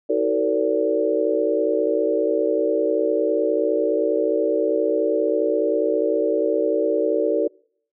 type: tone cluster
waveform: sine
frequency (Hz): 317.9 / 377.4 / 452.1 / 502 / 575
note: D#4 / F#4 / A4 / B4 / D5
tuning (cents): +37 / +34 / +47 / +28 / -37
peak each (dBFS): -25 / -25 / -21 / -29 / -23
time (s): 0.09-7.48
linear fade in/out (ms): 10
effects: noise-tail reverb RT60 0.6 s tail -26 dB re dry